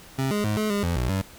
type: tone with pitch steps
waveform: 25% pulse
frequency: 133.7 / 207.5 / 105.8 / 214.2 / 203.2 / 85.7 / 61.6 / 95.9 Hz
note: C3 / G#3 / G#2 / A3 / G#3 / F2 / B1 / G2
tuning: +38 / -1 / +33 / -46 / -38 / -32 / -4 / -37 cents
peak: -19 dBFS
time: 0.18-1.22 s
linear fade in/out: 10 ms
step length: 130 ms
effects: pink hiss -47 dBFS RMS until 1.38 s